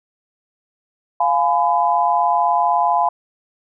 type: chord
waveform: sine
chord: F diminished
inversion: none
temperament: just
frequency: 698.5 / 838.1 / 1005.8 Hz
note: F5 / Ab5 / Cb6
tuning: 0 / +16 / +31 cents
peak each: -18 dBFS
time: 1.2-3.09 s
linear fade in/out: 5 ms
effects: none